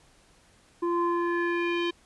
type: tone with low-pass filter sweep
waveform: square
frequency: 344.7 Hz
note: F4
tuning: 23 cents flat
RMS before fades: -27 dBFS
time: 0.82-1.91 s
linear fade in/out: 10 ms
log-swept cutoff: 810 to 3300 Hz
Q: 3.3
effects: pink hiss -60 dBFS RMS until 2.05 s + resampled to 24000 Hz